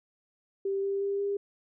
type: tone with pitch steps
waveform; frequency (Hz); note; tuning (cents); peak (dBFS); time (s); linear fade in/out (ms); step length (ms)
sine; 392 / 395.2 / 398.4 / 401.6; G4 / G4 / G4 / G4; 0 / +14 / +28 / +42; -27; 0.65-1.37; 5; 180
effects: none